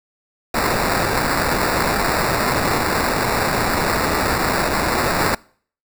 white noise with sample-and-hold, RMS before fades -19 dBFS, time 0.54-5.35 s, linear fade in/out 5 ms, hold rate 3150 Hz, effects noise-tail reverb RT60 0.5 s tail -24 dB re dry

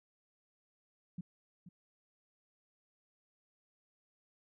sine tone with echo, 177 Hz, F3, 23 cents sharp, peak -38 dBFS, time 1.18-1.21 s, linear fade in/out 5 ms, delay 480 ms, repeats 1, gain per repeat -12 dB, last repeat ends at 1.69 s, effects none

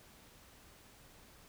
silence, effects pink hiss -60 dBFS RMS until 1.48 s

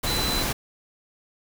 sine tone in noise, 4011 Hz, B7, 26 cents sharp, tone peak -27 dBFS, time 0.06-0.43 s, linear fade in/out 10 ms, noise pink, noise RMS -26 dBFS, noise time 0.03-0.53 s, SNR -4 dB, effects none

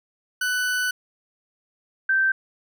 40% pulse / sine tone pair in turn, 1493 / 1558.3 Hz, F#6 / G6, +15 / -11 cents, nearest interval minor second, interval 74 cents, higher second, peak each -21 / -17 dBFS, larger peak second, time 0.41-0.91 / 2.09-2.32 s, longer first, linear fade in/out 5 ms, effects none

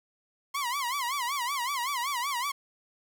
sawtooth tone with vibrato, 1046.5 Hz, C6, in tune, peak -25 dBFS, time 0.54-2.52 s, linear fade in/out 10 ms, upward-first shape sine, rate 5.3 Hz, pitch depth 180 cents each way, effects 9-bit

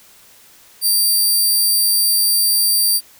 10% pulse tone, 4699 Hz, D8, in tune, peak -6 dBFS, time 0.81-3.01 s, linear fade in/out 50 ms, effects white hiss -47 dBFS RMS until 3.19 s

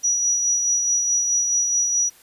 sine tone with tremolo, 5830 Hz, F#8, 26 cents flat, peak -16 dBFS, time 0.03-2.1 s, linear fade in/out 20 ms, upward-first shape sine, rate 4.7 Hz, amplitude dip 35%, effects white hiss -51 dBFS RMS until 2.22 s + resampled to 32000 Hz

